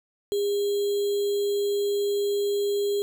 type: tone with sample-and-hold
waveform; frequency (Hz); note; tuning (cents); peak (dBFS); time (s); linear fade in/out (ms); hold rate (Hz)
sine; 405.8; G#4; -40; -22; 0.32-3.02; 0; 3675
effects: none